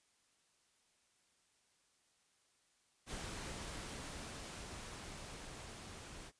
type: noise with level ramp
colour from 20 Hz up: pink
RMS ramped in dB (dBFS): -45 to -52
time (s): 3.06-6.32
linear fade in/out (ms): 50
effects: white hiss -75 dBFS RMS until 6.39 s + resampled to 22050 Hz

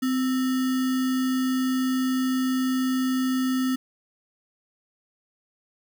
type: tone with sample-and-hold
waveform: sine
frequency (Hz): 258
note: C4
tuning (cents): -24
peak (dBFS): -21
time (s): 0.02-3.76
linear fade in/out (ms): 10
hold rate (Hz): 1575
effects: none

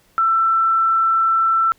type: tone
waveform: sine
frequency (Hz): 1336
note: E6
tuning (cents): +23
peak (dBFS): -13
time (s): 0.18-1.72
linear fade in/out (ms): 0
effects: pink hiss -57 dBFS RMS until 1.78 s

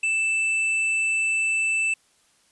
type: tone with tanh clipping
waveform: sine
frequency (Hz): 2645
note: E7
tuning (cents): +5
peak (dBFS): -22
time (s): 0.03-1.94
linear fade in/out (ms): 5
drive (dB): 9
effects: white hiss -62 dBFS RMS until 2.51 s + resampled to 24000 Hz

